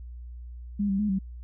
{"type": "tone with pitch steps", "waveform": "sine", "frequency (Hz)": [203.6, 194.9, 209.7, 192], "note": ["G#3", "G3", "G#3", "G3"], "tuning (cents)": [-34, -10, 17, -36], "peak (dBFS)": -23, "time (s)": [0.79, 1.19], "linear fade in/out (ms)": 10, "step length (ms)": 100, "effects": ["added 60 Hz sine -38 dBFS peak until 1.43 s"]}